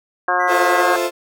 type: harmonic tone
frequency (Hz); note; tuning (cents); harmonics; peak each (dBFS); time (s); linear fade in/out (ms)
180; F#3; -47; 2 / 3 / 4 / 5 / 6 / 7 / 8 / 9; -28 / -26 / -20 / -27 / -20 / -25 / -27 / -21; 0.28-0.96; 2
type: tone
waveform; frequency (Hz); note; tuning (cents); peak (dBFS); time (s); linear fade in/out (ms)
triangle; 1975.5; B6; 0; -25; 0.39-0.82; 20
type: chord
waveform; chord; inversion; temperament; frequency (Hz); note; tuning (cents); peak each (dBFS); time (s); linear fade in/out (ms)
35% pulse; F major seventh; none; equal; 349.2 / 440 / 523.3 / 659.3; F4 / A4 / C5 / E5; 0 / 0 / 0 / 0; -20 / -25 / -20 / -24; 0.47-1.11; 50
effects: none